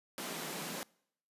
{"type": "high-pass noise", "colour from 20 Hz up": "pink", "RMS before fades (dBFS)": -41, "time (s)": [0.18, 0.83], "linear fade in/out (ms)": 0, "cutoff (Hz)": 150, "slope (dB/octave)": 96, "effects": ["noise-tail reverb RT60 0.7 s tail -25 dB re dry", "resampled to 32000 Hz"]}